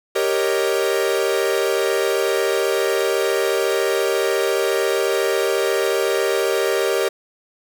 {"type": "chord", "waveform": "45% pulse", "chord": "Eb dominant seventh", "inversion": "first", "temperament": "equal", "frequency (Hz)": [392, 466.2, 554.4, 622.3], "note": ["G4", "Bb4", "Db5", "Eb5"], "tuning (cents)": [0, 0, 0, 0], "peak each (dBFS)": [-21, -22, -25, -26], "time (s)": [0.15, 7.09], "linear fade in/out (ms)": 10, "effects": []}